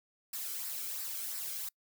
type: noise with flanger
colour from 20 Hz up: blue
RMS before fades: -39 dBFS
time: 0.33-1.69 s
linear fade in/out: 5 ms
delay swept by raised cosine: 0.3 to 1.12 ms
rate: 2.9 Hz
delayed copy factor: -0.5
effects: noise-tail reverb RT60 0.1 s tail -26 dB re dry